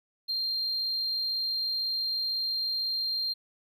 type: tone with amplitude modulation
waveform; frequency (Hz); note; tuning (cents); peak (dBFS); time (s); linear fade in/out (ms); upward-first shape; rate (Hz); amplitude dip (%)
triangle; 4186; C8; 0; -24; 0.28-3.34; 20; sine; 106; 25
effects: tanh soft clip ceiling -24 dBFS